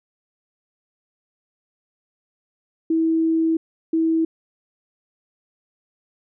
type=tone bursts at uneven times; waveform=sine; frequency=324.5 Hz; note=E4; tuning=27 cents flat; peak=-16 dBFS; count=2; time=2.9-3.57 / 3.93-4.25 s; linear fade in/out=5 ms; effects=none